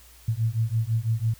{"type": "beating tone pair", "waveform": "sine", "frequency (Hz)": [110, 116], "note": ["A2", "A#2"], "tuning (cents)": [0, -8], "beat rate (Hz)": 6, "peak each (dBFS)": -25, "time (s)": [0.28, 1.34], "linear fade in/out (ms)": 5, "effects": ["added 60 Hz sine -52 dBFS peak until 1.39 s", "white hiss -53 dBFS RMS until 1.39 s"]}